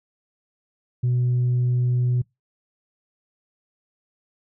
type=tone; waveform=sine; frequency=123.7 Hz; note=B2; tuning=3 cents sharp; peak=-16 dBFS; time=1.03-2.22 s; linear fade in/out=10 ms; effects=noise-tail reverb RT60 0.2 s tail -25 dB re dry + tanh soft clip ceiling -16 dBFS